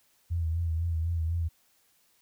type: tone with vibrato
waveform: sine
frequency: 82.8 Hz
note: E2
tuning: 8 cents sharp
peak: -26 dBFS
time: 0.3-1.49 s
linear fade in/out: 20 ms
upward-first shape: sine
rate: 4 Hz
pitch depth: 55 cents each way
effects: white hiss -67 dBFS RMS until 2.21 s